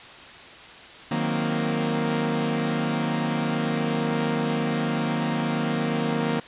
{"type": "chord", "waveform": "sawtooth", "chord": "C half-diminished seventh", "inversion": "first", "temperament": "equal with one note detuned", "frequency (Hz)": [155.56, 184.46, 233.1, 261.6], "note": ["Eb3", "Gb3", "Bb3", "C4"], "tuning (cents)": [0, -5, 0, 0], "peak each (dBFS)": [-24, -28, -22, -28], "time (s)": [1.11, 6.4], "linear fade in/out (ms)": 5, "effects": ["white hiss -43 dBFS RMS until 6.47 s", "resampled to 8000 Hz"]}